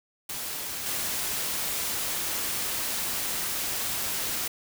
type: noise with level steps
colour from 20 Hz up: white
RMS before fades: -34 / -30 dBFS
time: 0.29-4.48 s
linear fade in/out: 5 ms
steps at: 0.86 s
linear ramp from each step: 2 ms
effects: none